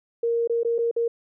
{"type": "tone with dropouts", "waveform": "sine", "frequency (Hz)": 466.2, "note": "A#4", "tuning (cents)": 0, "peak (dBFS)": -20, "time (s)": [0.23, 1.08], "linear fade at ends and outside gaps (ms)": 5, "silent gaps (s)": [[0.475, 0.496], [0.633, 0.648], [0.783, 0.787], [0.913, 0.963]], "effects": []}